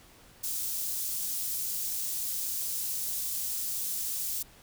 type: high-pass noise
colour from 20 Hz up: white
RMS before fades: -33 dBFS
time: 0.43-4.43 s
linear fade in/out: 10 ms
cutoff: 6000 Hz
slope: 12 dB/octave
effects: pink hiss -56 dBFS RMS until 4.62 s